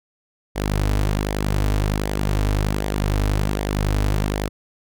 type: tone with flanger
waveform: sawtooth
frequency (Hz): 50.8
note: G#1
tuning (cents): -38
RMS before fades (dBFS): -21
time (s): 0.55-4.49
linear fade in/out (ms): 20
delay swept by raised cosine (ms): 0.72 to 5.62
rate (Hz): 1.3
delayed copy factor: -0.5
effects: none